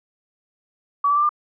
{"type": "tone with pitch steps", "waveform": "sine", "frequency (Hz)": [1141, 1159.6, 1178.5, 1197.7], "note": ["C#6", "D6", "D6", "D6"], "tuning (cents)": [50, -22, 6, 34], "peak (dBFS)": -15, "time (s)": [1.04, 1.292], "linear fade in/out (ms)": 5, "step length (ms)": 63, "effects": []}